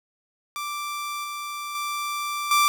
sawtooth tone with level steps, 1174.7 Hz, D6, in tune, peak -25 / -27 / -23 / -13 dBFS, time 0.56-2.68 s, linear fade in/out 0 ms, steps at 1.24 / 1.75 / 2.51 s, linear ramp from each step 2 ms, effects none

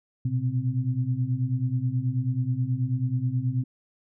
sine tone cluster, 120.1 / 129.4 / 259.1 Hz, B2 / C3 / C4, -48 / -19 / -17 cents, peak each -27 / -26 / -33 dBFS, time 0.25-3.64 s, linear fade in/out 5 ms, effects none

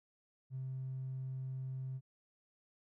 triangle tone with tanh clipping, 131.2 Hz, C3, 5 cents sharp, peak -38 dBFS, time 0.5-2.01 s, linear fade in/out 50 ms, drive 1 dB, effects none

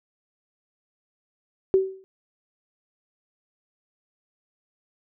sine tone with exponential decay, 382 Hz, G4, 45 cents flat, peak -12 dBFS, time 1.74-2.04 s, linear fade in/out 0 ms, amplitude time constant 65 ms, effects none

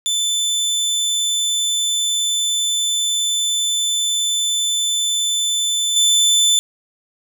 25% pulse tone with level steps, 3521 Hz, A7, in tune, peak -13 / -8 dBFS, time 0.06-6.59 s, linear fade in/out 0 ms, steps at 5.96 s, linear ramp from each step 5 ms, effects none

